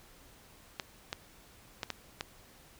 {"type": "clicks", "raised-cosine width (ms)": 0.2, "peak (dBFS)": -17, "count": 5, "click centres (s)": [0.798, 1.129, 1.832, 1.903, 2.209], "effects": ["pink hiss -58 dBFS RMS until 2.79 s"]}